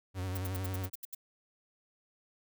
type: tone with vibrato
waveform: 45% pulse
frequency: 93.2 Hz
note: F#2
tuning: 13 cents sharp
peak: -34 dBFS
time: 0.14-0.9 s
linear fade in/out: 50 ms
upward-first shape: triangle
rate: 11 Hz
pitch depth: 70 cents each way
type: noise bursts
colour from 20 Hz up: violet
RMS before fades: -41 dBFS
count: 9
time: 0.35-1.149 s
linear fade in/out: 5 ms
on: 23 ms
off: 74 ms
effects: none